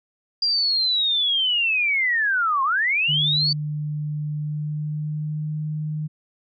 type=linear two-way sweep; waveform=sine; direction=down then up; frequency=4820 to 1040 to 4594 Hz; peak=-18 dBFS; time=0.42-3.53 s; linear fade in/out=5 ms; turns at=2.63 s
type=tone with pitch glide; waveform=sine; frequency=150 to 153.15 Hz; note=D3 to D#3; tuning=+37 to -27 cents; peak=-24 dBFS; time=3.08-6.08 s; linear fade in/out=20 ms; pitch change=+36 cents; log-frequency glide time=4.41-5.6 s
effects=none